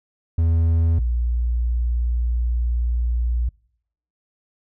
triangle / sine tone pair in turn, 82.41 / 59.36 Hz, E2 / A#1, 0 / +32 cents, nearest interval tritone, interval 568 cents, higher first, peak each -13 / -18 dBFS, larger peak first, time 0.38-0.99 / 0.99-3.49 s, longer second, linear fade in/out 5 ms, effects noise-tail reverb RT60 0.7 s tail -26 dB re dry

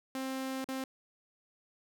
sawtooth tone with dropouts, 264.1 Hz, C4, 16 cents sharp, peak -31 dBFS, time 0.15-0.84 s, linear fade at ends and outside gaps 2 ms, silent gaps 0.644-0.687 s, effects none

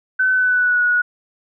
sine tone with pitch glide, 1518 to 1459.5 Hz, F#6 to F#6, +44 to -24 cents, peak -13 dBFS, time 0.19-1.02 s, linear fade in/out 10 ms, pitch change -68 cents, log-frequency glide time 0.32-0.82 s, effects none

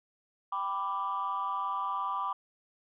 sine chord, G major, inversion none, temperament equal with one note detuned, 784 / 991.8 / 1174.7 Hz, G5 / B5 / D6, 0 / +7 / 0 cents, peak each -38 / -33 / -32 dBFS, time 0.52-2.33 s, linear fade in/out 5 ms, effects tanh soft clip ceiling -24 dBFS

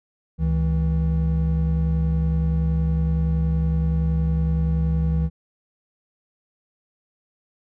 triangle tone pair together, 70.7 / 161.4 Hz, C#2 / E3, +35 / -36 cents, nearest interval octave + major second, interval 1429 cents, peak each -19 / -19 dBFS, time 0.38-5.3 s, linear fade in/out 50 ms, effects none

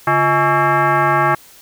sine tone with frequency modulation, 142.6 Hz, C#3, 49 cents sharp, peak -11 dBFS, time 0.07-1.35 s, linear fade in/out 5 ms, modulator 491 Hz, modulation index 3.1, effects white hiss -44 dBFS RMS until 1.61 s

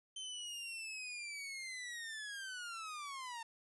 sawtooth linear sweep, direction down, 3100 to 900 Hz, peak -40 dBFS, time 0.16-3.43 s, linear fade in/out 5 ms, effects resampled to 24000 Hz + 13-bit

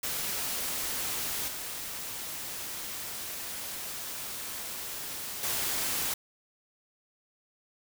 white noise with level steps, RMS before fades -33 / -38 / -31 dBFS, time 0.03-6.14 s, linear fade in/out 5 ms, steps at 1.48 / 5.43 s, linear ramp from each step 2 ms, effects none

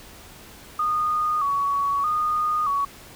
sine tone with vibrato, 1174.7 Hz, D6, in tune, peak -20 dBFS, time 0.79-2.85 s, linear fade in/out 5 ms, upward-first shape square, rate 0.8 Hz, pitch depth 78 cents each way, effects pink hiss -45 dBFS RMS until 3.15 s

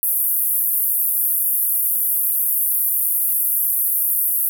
white band-pass noise, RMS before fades -19 dBFS, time 0.03-4.49 s, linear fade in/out 0 ms, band 11000 to 15000 Hz, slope 48 dB/octave, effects none

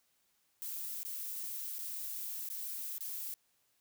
violet noise with dropouts, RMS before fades -41 dBFS, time 0.62-3.34 s, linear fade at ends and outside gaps 0 ms, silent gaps 1.031-1.05 / 1.784-1.79 / 2.488-2.501 / 2.981-3.007 s, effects white hiss -75 dBFS RMS until 3.8 s

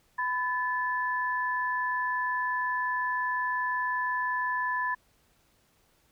sine tone pair together, 1000 / 1737.2 Hz, B5 / A6, +21 / -23 cents, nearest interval minor seventh, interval 956 cents, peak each -29 / -30 dBFS, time 0.18-4.95 s, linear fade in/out 10 ms, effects pink hiss -67 dBFS RMS until 6.11 s

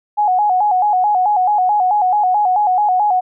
sine tone with vibrato, 784 Hz, G5, in tune, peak -11 dBFS, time 0.17-3.21 s, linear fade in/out 20 ms, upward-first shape square, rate 4.6 Hz, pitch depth 110 cents each way, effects none

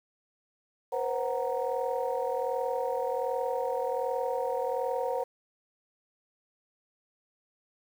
sine tone cluster, 484.7 / 526 / 742 / 932 Hz, B4 / C5 / F#5 / A#5, -32 / +9 / +5 / -1 cents, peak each -32 / -31 / -35 / -35 dBFS, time 0.92-5.24 s, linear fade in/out 10 ms, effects tanh soft clip ceiling -19 dBFS + 9-bit

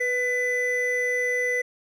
triangle tone pair together, 493.9 / 2001 Hz, B4 / B6, 0 / +22 cents, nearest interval 2 octaves, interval 2422 cents, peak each -25 / -22 dBFS, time 0-1.62 s, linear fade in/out 10 ms, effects none

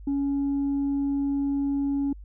sine tone, 279.7 Hz, C#4, 16 cents sharp, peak -21 dBFS, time 0.07-2.13 s, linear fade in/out 5 ms, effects tanh soft clip ceiling -21 dBFS + added 50 Hz sine -40 dBFS peak until 2.24 s

